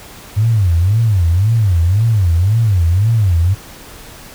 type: tone with vibrato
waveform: sine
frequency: 97.9 Hz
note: G2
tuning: 2 cents flat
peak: -9 dBFS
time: 0.36-3.55 s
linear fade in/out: 20 ms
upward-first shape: sine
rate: 1.9 Hz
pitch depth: 290 cents each way
effects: pink hiss -36 dBFS RMS until 4.34 s